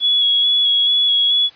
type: tone with vibrato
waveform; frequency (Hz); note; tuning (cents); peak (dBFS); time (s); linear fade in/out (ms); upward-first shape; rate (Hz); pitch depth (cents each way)
sine; 3364; G#7; +22; -12; 0-1.5; 50; square; 2.3; 14
effects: white hiss -46 dBFS RMS until 1.55 s + resampled to 11025 Hz